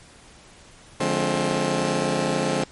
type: chord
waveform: 15% pulse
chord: D half-diminished seventh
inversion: none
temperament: just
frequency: 146.83 / 176.2 / 211.4 / 264.3 Hz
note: D3 / F3 / Ab3 / C4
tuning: 0 / +16 / +31 / +18 cents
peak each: -21 dBFS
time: 1-2.64 s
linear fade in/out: 5 ms
effects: pink hiss -49 dBFS RMS until 2.71 s + MP3 48 kbps